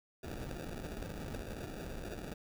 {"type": "noise with sample-and-hold", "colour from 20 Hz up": "pink", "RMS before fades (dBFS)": -43, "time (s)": [0.23, 2.34], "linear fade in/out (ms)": 5, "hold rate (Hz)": 1050, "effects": []}